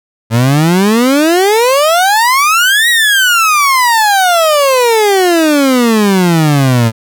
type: exponential two-way sweep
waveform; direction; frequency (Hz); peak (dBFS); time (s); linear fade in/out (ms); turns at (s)
30% pulse; up then down; 110.3 to 1933 to 110.3; -4; 0.3-6.92; 50; 2.89
effects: none